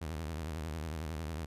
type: tone with vibrato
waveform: sawtooth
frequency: 78.9 Hz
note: D#2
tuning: 25 cents sharp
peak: -33 dBFS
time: 0.01-1.46 s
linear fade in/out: 10 ms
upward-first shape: sine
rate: 11 Hz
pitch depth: 140 cents each way
effects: resampled to 32000 Hz